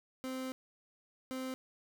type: tone bursts at uneven times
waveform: 30% pulse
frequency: 259.9 Hz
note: C4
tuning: 11 cents flat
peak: -35 dBFS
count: 2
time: 0.24-0.52 / 1.31-1.54 s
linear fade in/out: 0 ms
effects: none